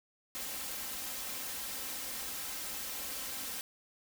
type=noise with comb filter; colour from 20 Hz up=white; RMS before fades=-40 dBFS; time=0.35-3.61 s; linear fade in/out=0 ms; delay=3.8 ms; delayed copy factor=+0.55; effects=none